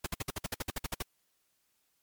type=noise bursts; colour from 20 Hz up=pink; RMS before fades=-34 dBFS; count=13; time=0.04-1.024 s; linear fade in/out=5 ms; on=24 ms; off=56 ms; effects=white hiss -75 dBFS RMS until 2.02 s + MP3 96 kbps